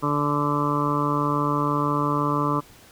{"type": "harmonic tone", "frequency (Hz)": 146, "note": "D3", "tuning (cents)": -10, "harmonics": [1, 2, 3, 4, 6, 7, 8, 9], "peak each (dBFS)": [-27, -26, -31, -33, -35, -27, -26, -35], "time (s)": [0.02, 2.61], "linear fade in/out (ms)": 20, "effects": ["pink hiss -50 dBFS RMS until 2.91 s"]}